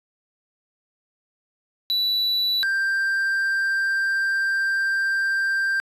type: tone pair in turn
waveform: triangle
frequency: 3951 / 1578.9 Hz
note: B7 / G6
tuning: 0 / +12 cents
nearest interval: octave + major third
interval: 1588 cents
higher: first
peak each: -18 dBFS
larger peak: neither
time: 1.9-2.63 / 2.63-5.8 s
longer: second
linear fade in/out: 0 ms
effects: resampled to 32000 Hz